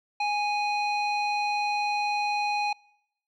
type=tone with low-pass filter; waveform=square; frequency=828 Hz; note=G#5; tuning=5 cents flat; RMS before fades=-27 dBFS; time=0.2-2.73 s; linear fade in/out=5 ms; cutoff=3400 Hz; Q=2.8; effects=noise-tail reverb RT60 0.8 s tail -25 dB re dry